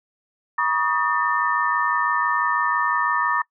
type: tone cluster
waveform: sine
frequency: 961 / 1131 / 1237 / 1798 Hz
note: B5 / C#6 / D#6 / A6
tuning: -48 / +34 / -10 / +37 cents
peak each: -24 dBFS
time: 0.58-3.42 s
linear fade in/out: 5 ms
effects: noise-tail reverb RT60 0.1 s tail -24 dB re dry